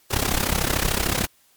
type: noise with amplitude modulation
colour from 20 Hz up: pink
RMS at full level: -19 dBFS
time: 0.1-1.27 s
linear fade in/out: 20 ms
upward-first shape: sine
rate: 33.4 Hz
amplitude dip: 85%
effects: white hiss -59 dBFS RMS until 1.56 s + MP3 96 kbps